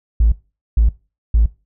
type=tone bursts; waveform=triangle; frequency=55.1 Hz; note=A1; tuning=3 cents sharp; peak=-5 dBFS; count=3; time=0.2-1.46 s; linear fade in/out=5 ms; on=120 ms; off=450 ms; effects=noise-tail reverb RT60 0.3 s tail -23 dB re dry + tanh soft clip ceiling -6 dBFS